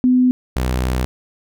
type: tone pair in turn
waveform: sine / sawtooth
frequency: 252.1 / 63.02 Hz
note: B3 / B1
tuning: +36 / +36 cents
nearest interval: 2 octaves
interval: 2400 cents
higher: first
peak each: -10 / -13 dBFS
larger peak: first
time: 0.04-0.31 / 0.56-1.05 s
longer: second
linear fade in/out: 0 ms
effects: none